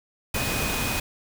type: tone in noise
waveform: sine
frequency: 2495 Hz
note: D#7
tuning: 4 cents sharp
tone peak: -32 dBFS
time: 0.34-1 s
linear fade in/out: 5 ms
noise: pink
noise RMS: -27 dBFS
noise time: 0.34-1 s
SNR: -8 dB
effects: none